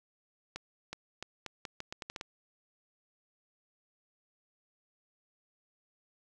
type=accelerating click train; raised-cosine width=0.2 ms; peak=-22 dBFS; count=11; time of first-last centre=0.56-2.211 s; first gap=370 ms; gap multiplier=0.8; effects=none